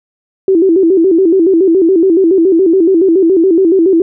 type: tone with vibrato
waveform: sine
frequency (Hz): 355.6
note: F4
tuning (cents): +31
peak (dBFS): -5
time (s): 0.48-4.02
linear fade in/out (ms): 2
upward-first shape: square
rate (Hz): 7.1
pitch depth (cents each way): 130
effects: none